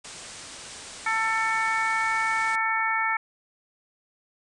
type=low-pass noise; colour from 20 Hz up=white; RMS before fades=-42 dBFS; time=0.04-2.56 s; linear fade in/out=10 ms; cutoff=9300 Hz; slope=96 dB/octave
type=harmonic tone; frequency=445.4 Hz; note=A4; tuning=21 cents sharp; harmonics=2 / 3 / 4 / 5; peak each=-28 / -28 / -28 / -28 dBFS; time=1.06-3.17 s; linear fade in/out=5 ms
effects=none